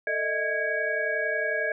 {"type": "tone cluster", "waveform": "sine", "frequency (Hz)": [445.5, 610, 641, 1651, 2261], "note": ["A4", "D#5", "E5", "G#6", "C#7"], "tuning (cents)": [22, -34, -49, -11, 34], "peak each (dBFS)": [-34, -31, -34, -27, -36], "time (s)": [0.07, 1.72], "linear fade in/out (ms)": 2, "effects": []}